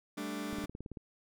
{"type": "chord", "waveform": "sawtooth", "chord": "G suspended second", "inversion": "none", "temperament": "just", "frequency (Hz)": [196, 220.5, 294], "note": ["G3", "A3", "D4"], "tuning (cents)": [0, 4, 2], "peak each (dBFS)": [-39, -38, -35], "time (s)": [0.17, 0.66], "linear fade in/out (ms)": 10}
{"type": "click train", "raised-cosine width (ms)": 3, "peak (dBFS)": -30, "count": 9, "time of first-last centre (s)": [0.53, 0.972], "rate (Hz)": 18.1}
{"effects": []}